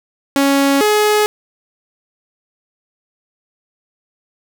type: tone pair in turn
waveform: sawtooth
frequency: 277.4 / 421.8 Hz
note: C#4 / G#4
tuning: +1 / +27 cents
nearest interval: perfect fifth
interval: 726 cents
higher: second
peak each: -7 dBFS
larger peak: neither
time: 0.36-0.81 / 0.81-1.26 s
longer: neither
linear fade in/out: 0 ms
effects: none